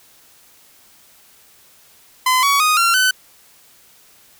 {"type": "tone with pitch steps", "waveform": "sawtooth", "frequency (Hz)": [1021, 1126.3, 1242.6, 1370.8, 1512.2], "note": ["C6", "C#6", "D#6", "F6", "F#6"], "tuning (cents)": [-43, 27, -3, -33, 37], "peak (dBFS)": -9, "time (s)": [2.26, 3.11], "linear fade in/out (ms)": 5, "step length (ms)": 170, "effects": ["white hiss -50 dBFS RMS until 4.39 s"]}